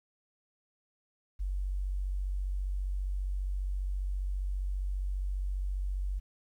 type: tone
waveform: sine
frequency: 47.43 Hz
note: F#1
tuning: 44 cents sharp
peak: -30 dBFS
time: 1.39-6.2 s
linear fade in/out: 20 ms
effects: 11-bit